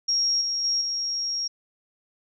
sine tone with level steps, 5588 Hz, F8, in tune, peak -20 / -24 / -21 / -25 dBFS, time 0.08-1.48 s, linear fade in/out 10 ms, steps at 0.41 / 0.64 / 0.81 s, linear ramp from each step 5 ms, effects none

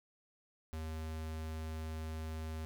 square tone, 79.3 Hz, D#2, 33 cents sharp, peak -40 dBFS, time 0.73-2.65 s, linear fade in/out 0 ms, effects none

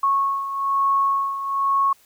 sine beating tone pair, 1100 / 1101.1 Hz, C#6 / C#6, -14 / -12 cents, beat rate 1.1 Hz, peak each -19 / -25 dBFS, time 0.03-1.93 s, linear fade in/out 5 ms, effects white hiss -56 dBFS RMS until 2.05 s

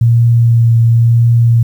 sine tone with vibrato, 116.54 Hz, A#2, in tune, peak -5 dBFS, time 0.01-1.63 s, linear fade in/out 5 ms, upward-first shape triangle, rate 0.96 Hz, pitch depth 18 cents each way, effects 7-bit

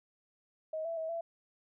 sine tone with pitch steps, 631 / 665 / 643 / 670 Hz, D#5 / E5 / E5 / E5, +24 / +15 / -43 / +28 cents, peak -34 dBFS, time 0.73-1.21 s, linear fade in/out 5 ms, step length 120 ms, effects none

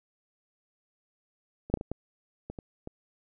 clicks, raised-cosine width 2 ms, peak -27 / -9 / -27 / -22 / -19 / -24 / -26 / -25 dBFS, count 8, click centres 1.7 / 1.74 / 1.773 / 1.811 / 1.916 / 2.5 / 2.588 / 2.874 s, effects none

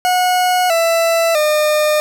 40% pulse tone with pitch steps, 729 / 664.6 / 606 Hz, F#5 / E5 / D#5, -26 / +14 / -46 cents, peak -11 dBFS, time 0.05-2 s, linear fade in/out 0 ms, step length 650 ms, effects none

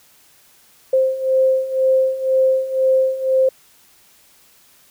sine beating tone pair, 523.3 / 525.3 Hz, C5 / C5, 0 / +7 cents, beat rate 2 Hz, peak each -19 / -15 dBFS, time 0.93-3.49 s, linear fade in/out 5 ms, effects white hiss -52 dBFS RMS until 4.9 s

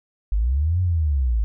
sine linear two-way sweep, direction up then down, 47.16 to 92.5 to 51.4 Hz, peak -17 dBFS, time 0.32-1.44 s, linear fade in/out 0 ms, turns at 0.81 s, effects none

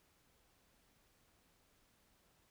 silence, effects pink hiss -73 dBFS RMS until 2.5 s

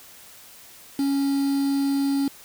triangle tone with quantisation, 277.2 Hz, C#4, in tune, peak -18 dBFS, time 0.99-2.28 s, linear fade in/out 2 ms, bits 6, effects white hiss -47 dBFS RMS until 2.44 s

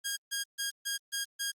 10% pulse tone bursts, 1627 Hz, G#6, 36 cents flat, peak -23 dBFS, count 6, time 0.04-1.52 s, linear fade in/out 20 ms, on 130 ms, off 140 ms, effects Opus 32 kbps

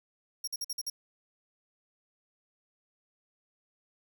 sawtooth tone bursts, 5588 Hz, F8, in tune, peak -30 dBFS, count 6, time 0.44-0.9 s, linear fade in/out 5 ms, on 35 ms, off 50 ms, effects none

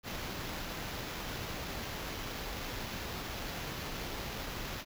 pink noise with sample-and-hold, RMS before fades -40 dBFS, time 0.03-4.85 s, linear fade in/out 50 ms, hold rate 8820 Hz, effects none

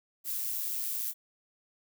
violet noise with amplitude modulation, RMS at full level -32 dBFS, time 0.24-1.14 s, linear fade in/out 50 ms, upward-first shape sine, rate 117 Hz, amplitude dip 40%, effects none

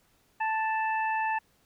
harmonic tone, 880 Hz, A5, in tune, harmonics 1 / 2 / 3, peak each -27 / -33 / -37 dBFS, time 0.4-1.39 s, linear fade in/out 10 ms, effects pink hiss -67 dBFS RMS until 1.65 s

